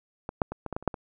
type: clicks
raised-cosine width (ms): 1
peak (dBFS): -19 / -8 / -20 / -19 / -19 / -16 / -30 / -8 / -22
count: 9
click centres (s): 0.291 / 0.418 / 0.52 / 0.663 / 0.727 / 0.765 / 0.826 / 0.877 / 0.942
effects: none